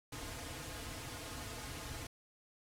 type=noise with comb filter; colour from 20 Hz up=pink; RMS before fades=-45 dBFS; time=0.12-2.07 s; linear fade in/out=5 ms; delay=5.2 ms; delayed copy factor=-1; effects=low-pass 12000 Hz 12 dB/octave